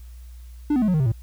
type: tone with pitch steps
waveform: triangle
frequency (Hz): 295.8 / 251.6 / 214.1 / 182.09 / 154.89 / 131.76 / 112.09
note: D4 / B3 / A3 / F#3 / D#3 / C3 / A2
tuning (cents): +13 / +32 / -47 / -27 / -8 / +12 / +33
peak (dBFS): -15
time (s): 0.7-1.12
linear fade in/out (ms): 5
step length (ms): 60
effects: added 60 Hz sine -38 dBFS peak until 1.22 s + white hiss -58 dBFS RMS until 1.22 s